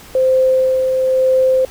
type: tone with tremolo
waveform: sine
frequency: 520 Hz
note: C5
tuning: 11 cents flat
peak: -9 dBFS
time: 0.15-1.65 s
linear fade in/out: 2 ms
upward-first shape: sine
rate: 1 Hz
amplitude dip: 35%
effects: pink hiss -39 dBFS RMS until 1.7 s